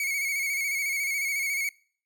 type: tone with vibrato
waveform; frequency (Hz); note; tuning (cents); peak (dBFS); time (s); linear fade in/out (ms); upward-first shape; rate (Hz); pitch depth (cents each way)
45% pulse; 2217; C#7; 0; -26; 0-1.69; 2; square; 14; 39
effects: noise-tail reverb RT60 0.5 s tail -24 dB re dry